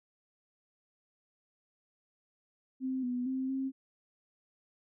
sine tone with pitch steps, 260.9 / 247.3 / 262 / 266.6 Hz, C4 / B3 / C4 / C4, -5 / +3 / +2 / +33 cents, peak -31 dBFS, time 2.8-3.72 s, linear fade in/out 50 ms, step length 230 ms, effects none

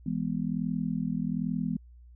sine chord, E major, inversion none, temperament just, 164.81 / 206 / 247.2 Hz, E3 / G#3 / B3, 0 / -14 / +2 cents, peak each -32 dBFS, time 0.06-1.77 s, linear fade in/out 5 ms, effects added 60 Hz sine -49 dBFS peak until 2.15 s

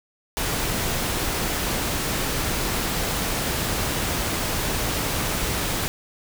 pink noise, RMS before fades -25 dBFS, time 0.37-5.88 s, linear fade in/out 0 ms, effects none

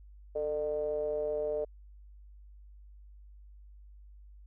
triangle ring-modulated tone, 77.78 Hz, D#2, in tune, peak -25 dBFS, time 0.35-1.65 s, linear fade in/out 10 ms, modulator 524 Hz, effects added 50 Hz sine -50 dBFS peak until 4.46 s

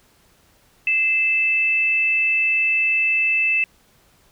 sine tone pair together, 2067 / 2637 Hz, C7 / E7, -22 / 0 cents, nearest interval major third, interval 422 cents, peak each -28 / -16 dBFS, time 0.87-3.64 s, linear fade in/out 2 ms, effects pink hiss -57 dBFS RMS until 4.31 s

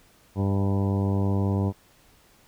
harmonic tone with a mistuned harmonic, 98.4 Hz, G2, 7 cents sharp, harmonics 1 / 2 / 3 / 4 / 5 / 6 / 7 / 8 / 9 / 10, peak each -23 / -27 / -32 / -34 / -37 / -40 / -43 / -43 / -42 / -42 dBFS, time 0.35-1.73 s, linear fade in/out 50 ms, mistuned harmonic 6, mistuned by +26 cents, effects pink hiss -58 dBFS RMS until 2.47 s

